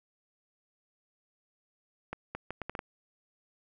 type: accelerating click train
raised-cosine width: 0.5 ms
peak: -21 dBFS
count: 7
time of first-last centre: 2.13-2.791 s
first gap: 220 ms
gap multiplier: 0.71
effects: none